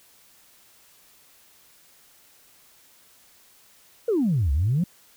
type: exponential two-way sweep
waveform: sine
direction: down then up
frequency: 493.9 to 65.41 to 190.7 Hz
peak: -18 dBFS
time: 4.08-4.84 s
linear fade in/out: 5 ms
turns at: 4.52 s
effects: tanh soft clip ceiling -15 dBFS + white hiss -56 dBFS RMS until 5.16 s